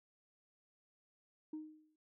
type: tone with exponential decay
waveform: sine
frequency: 309.6 Hz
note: D#4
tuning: 9 cents flat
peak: -38 dBFS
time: 1.53-1.96 s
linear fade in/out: 5 ms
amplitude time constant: 92 ms
effects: tanh soft clip ceiling -38 dBFS